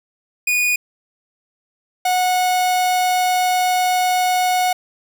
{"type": "tone pair in turn", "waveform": "45% pulse", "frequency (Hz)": [2462, 732], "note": ["D#7", "F#5"], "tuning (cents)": [-19, -19], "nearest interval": "octave + major sixth", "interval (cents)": 2100, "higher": "first", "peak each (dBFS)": [-15, -15], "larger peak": "neither", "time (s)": [[0.47, 0.76], [2.05, 4.73]], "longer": "second", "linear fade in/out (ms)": 5, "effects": []}